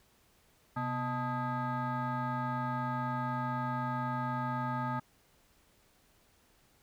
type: tone with frequency modulation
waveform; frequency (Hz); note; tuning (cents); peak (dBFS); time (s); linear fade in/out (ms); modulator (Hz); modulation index
sine; 503; B4; +32; -30; 0.76-5; 10; 374; 2.4
effects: tanh soft clip ceiling -28 dBFS + pink hiss -67 dBFS RMS until 6.82 s